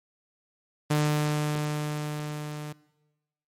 sawtooth tone with level ramp, 150 Hz, D3, 37 cents sharp, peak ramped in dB -17 to -31 dBFS, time 0.9-2.73 s, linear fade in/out 10 ms, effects noise-tail reverb RT60 1.0 s tail -20 dB re dry + MP3 64 kbps

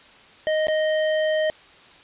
square tone with dropouts, 622.3 Hz, D#5, in tune, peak -20 dBFS, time 0.47-1.5 s, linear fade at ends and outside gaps 0 ms, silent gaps 0.67-0.683 s, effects white hiss -49 dBFS RMS until 2.03 s + resampled to 8000 Hz

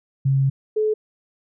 sine tone pair in turn, 135.7 / 430.1 Hz, C#3 / A4, -36 / -39 cents, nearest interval octave + minor sixth, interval 1997 cents, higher second, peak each -15 / -17 dBFS, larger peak first, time 0.25-0.5 / 0.76-0.94 s, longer first, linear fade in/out 10 ms, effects none

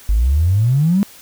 triangle exponential sweep, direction up, 49 to 207.7 Hz, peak -7 dBFS, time 0.09-1.03 s, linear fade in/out 0 ms, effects tanh soft clip ceiling -9 dBFS + white hiss -42 dBFS RMS until 1.21 s

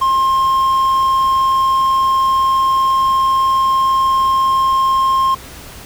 triangle tone, 1063 Hz, C6, 27 cents sharp, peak -9 dBFS, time 0.01-5.35 s, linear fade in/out 10 ms, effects added 65 Hz sine -40 dBFS peak until 5.85 s + pink hiss -35 dBFS RMS until 5.85 s

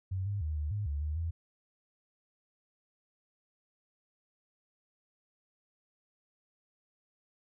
sine tone with pitch steps, 94.2 / 101.3 / 77.2 / 75 / 103.6 / 72.2 / 75.9 / 82.9 Hz, F#2 / G#2 / D#2 / D2 / G#2 / D2 / D#2 / E2, +32 / -43 / -13 / +37 / -4 / -29 / -42 / +10 cents, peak -31 dBFS, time 0.11-1.31 s, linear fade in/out 10 ms, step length 150 ms, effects none

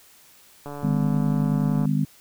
click train, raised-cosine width 1 ms, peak -22 dBFS, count 173, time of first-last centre 0.66-1.854 s, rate 144 Hz
harmonic tone, 50.7 Hz, G#1, 41 cents flat, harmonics 3 / 4 / 5, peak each -22 / -24 / -26 dBFS, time 0.83-2.05 s, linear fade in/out 5 ms
effects white hiss -53 dBFS RMS until 2.2 s

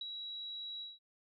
sine tone with ADSR envelope, 3885 Hz, B7, 29 cents flat, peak -37 dBFS, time 0.01-0.99 s, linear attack 3 ms, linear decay 22 ms, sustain -4 dB, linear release 180 ms, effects none

